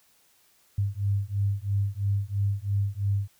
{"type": "beating tone pair", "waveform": "sine", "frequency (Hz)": [98.7, 101.7], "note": ["G2", "G#2"], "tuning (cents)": [12, -36], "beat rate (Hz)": 3, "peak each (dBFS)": -27, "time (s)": [0.78, 3.28], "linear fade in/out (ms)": 5, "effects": ["white hiss -63 dBFS RMS until 3.39 s"]}